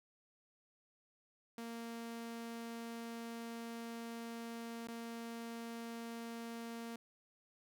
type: tone with dropouts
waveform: sawtooth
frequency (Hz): 231.5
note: A#3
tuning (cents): -12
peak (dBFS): -40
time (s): 1.58-6.96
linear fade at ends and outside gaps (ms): 2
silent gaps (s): 4.873-4.884
effects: none